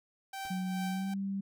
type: tone with tremolo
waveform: sawtooth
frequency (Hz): 778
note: G5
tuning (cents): -13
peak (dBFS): -33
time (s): 0.33-1.14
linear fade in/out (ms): 5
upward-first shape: triangle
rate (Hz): 2.4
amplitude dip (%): 65
type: noise with exponential decay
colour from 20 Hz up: pink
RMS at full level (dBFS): -49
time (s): 0.45-0.55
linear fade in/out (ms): 0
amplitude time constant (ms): 21
type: tone with pitch glide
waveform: sine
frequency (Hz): 185 to 196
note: F#3 to G3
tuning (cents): 0 to 0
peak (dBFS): -32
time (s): 0.5-1.41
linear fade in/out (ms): 10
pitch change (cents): +100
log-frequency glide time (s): 0.89-1.11
effects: none